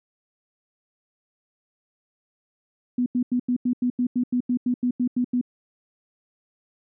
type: tone bursts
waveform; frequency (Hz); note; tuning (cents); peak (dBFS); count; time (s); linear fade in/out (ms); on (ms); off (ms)
sine; 246.9; B3; 0; -19; 15; 2.98-5.413; 5; 81; 87
effects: none